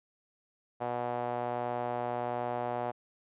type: tone with band-pass filter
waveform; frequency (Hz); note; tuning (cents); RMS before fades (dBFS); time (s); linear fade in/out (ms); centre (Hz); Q
sawtooth; 121.4; B2; -29; -34; 0.8-2.92; 20; 720; 2.8
effects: resampled to 8000 Hz